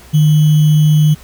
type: tone with sample-and-hold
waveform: sine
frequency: 152.4 Hz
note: D#3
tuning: 36 cents flat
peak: -6 dBFS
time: 0.13-1.15 s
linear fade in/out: 20 ms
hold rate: 3150 Hz
effects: added 63 Hz sine -41 dBFS peak until 1.23 s + pink hiss -41 dBFS RMS until 1.23 s